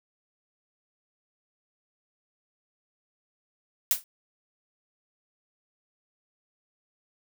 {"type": "noise with exponential decay", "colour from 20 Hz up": "blue", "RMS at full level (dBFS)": -19, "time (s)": [3.91, 4.04], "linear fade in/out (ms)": 1, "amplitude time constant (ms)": 27, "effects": []}